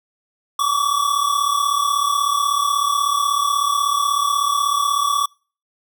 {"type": "tone pair together", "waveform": "square", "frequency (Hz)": [1125, 1161.3], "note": ["C#6", "D6"], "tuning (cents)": [25, -20], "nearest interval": "minor second", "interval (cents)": 55, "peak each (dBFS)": -20, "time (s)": [0.59, 5.26], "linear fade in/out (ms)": 5, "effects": ["noise-tail reverb RT60 0.4 s tail -26 dB re dry"]}